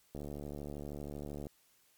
click train, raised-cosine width 2 ms, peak -30 dBFS, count 97, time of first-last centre 0.15-1.469 s, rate 72.8 Hz, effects white hiss -69 dBFS RMS until 1.97 s + MP3 96 kbps

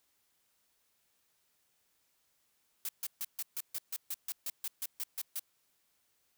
blue noise bursts, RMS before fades -37 dBFS, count 15, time 2.85-5.395 s, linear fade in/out 2 ms, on 39 ms, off 140 ms, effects white hiss -75 dBFS RMS until 6.37 s

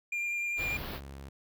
triangle tone with vibrato, 2395 Hz, D7, 33 cents sharp, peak -29 dBFS, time 0.12-0.77 s, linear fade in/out 5 ms, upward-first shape sine, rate 10 Hz, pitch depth 11 cents each way
pink band-stop noise, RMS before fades -40 dBFS, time 0.56-1.01 s, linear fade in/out 50 ms, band 4800 to 12000 Hz, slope 48 dB/octave
sawtooth tone, 68.6 Hz, C#2, 17 cents flat, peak -39 dBFS, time 0.65-1.29 s, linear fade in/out 5 ms
effects none

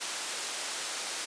white band-pass noise, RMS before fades -36 dBFS, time 0-1.26 s, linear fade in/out 20 ms, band 360 to 8700 Hz, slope 12 dB/octave, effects resampled to 22050 Hz

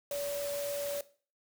sine tone in noise, 572 Hz, D5, 46 cents flat, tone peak -33 dBFS, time 0.11-1.01 s, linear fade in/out 2 ms, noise white, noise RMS -42 dBFS, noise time 0.11-1.01 s, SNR +6 dB, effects noise-tail reverb RT60 0.4 s tail -17 dB re dry

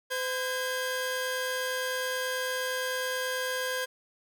sawtooth tone pair together, 510 / 1619 Hz, C5 / G#6, -44 / -45 cents, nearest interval octave + minor sixth, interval 1999 cents, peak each -28 / -29 dBFS, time 0.1-3.86 s, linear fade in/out 20 ms, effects none

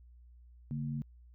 sine tone pair together, 143.66 / 229.5 Hz, D3 / A#3, -38 / -27 cents, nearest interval minor sixth, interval 811 cents, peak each -35 / -39 dBFS, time 0.71-1.02 s, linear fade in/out 0 ms, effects added 60 Hz sine -54 dBFS peak until 1.34 s

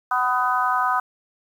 harmonic tone, 250.3 Hz, B3, 23 cents sharp, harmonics 3 / 4 / 5 / 6, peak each -25 / -23 / -22 / -27 dBFS, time 0.11-1 s, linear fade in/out 5 ms, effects 8-bit

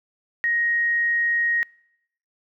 sine tone, 1877 Hz, A#6, 11 cents sharp, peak -19 dBFS, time 0.44-1.63 s, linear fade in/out 0 ms, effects noise-tail reverb RT60 0.8 s tail -26 dB re dry

